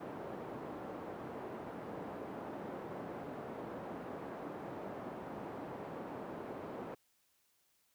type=band-pass noise; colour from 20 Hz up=pink; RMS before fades=-45 dBFS; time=0-6.95 s; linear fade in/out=10 ms; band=230 to 860 Hz; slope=12 dB/octave; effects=white hiss -75 dBFS RMS until 7.94 s